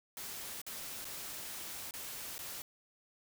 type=noise with dropouts; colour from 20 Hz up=white; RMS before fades=-44 dBFS; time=0.17-2.62 s; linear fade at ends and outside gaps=1 ms; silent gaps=0.616-0.665 / 1.045-1.052 / 1.909-1.938 / 2.381-2.39 s; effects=none